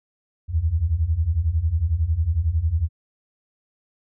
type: beating tone pair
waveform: sine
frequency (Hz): 74.5 / 85.5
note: D2 / F2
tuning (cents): +25 / -36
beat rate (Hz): 11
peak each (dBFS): -23 / -20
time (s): 0.48-2.89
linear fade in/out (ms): 50
effects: none